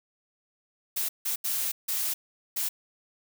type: noise bursts at uneven times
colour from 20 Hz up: blue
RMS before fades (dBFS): -29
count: 5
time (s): 0.96-1.09 / 1.25-1.36 / 1.44-1.72 / 1.88-2.14 / 2.56-2.69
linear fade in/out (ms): 10
effects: none